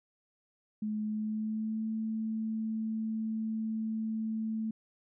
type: tone with pitch glide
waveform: sine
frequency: 213.4 to 220.5 Hz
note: G#3 to A3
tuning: +47 to +4 cents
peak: -31 dBFS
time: 0.82-4.71 s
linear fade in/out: 5 ms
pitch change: +57 cents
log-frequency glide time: 1.04-1.87 s
effects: none